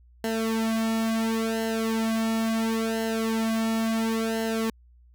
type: tone with flanger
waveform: sawtooth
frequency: 224.1 Hz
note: A3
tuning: 32 cents sharp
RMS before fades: -26 dBFS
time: 0.24-4.7 s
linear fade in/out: 2 ms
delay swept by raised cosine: 0.83 to 2.53 ms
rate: 0.72 Hz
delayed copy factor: -0.9
effects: added 60 Hz sine -52 dBFS peak until 5.14 s